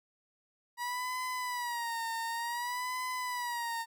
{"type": "tone with vibrato", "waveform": "30% pulse", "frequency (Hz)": 961, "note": "B5", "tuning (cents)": -48, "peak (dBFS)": -31, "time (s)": [0.77, 3.86], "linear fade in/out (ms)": 50, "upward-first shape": "sine", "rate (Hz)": 0.55, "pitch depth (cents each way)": 90, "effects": []}